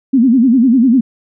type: tone with vibrato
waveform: sine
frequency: 247 Hz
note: B3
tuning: in tune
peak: -6 dBFS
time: 0.13-1.01 s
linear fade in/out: 10 ms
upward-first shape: sine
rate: 10 Hz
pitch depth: 180 cents each way
effects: none